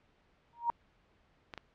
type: tone with exponential growth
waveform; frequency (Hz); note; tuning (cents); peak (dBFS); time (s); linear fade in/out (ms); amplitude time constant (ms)
sine; 941; A#5; +16; -24; 0.53-0.7; 0; 35
type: clicks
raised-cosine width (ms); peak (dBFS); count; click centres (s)
0.2; -23; 2; 1.538 / 1.577
effects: pink hiss -69 dBFS RMS until 1.74 s + low-pass 3000 Hz 12 dB/octave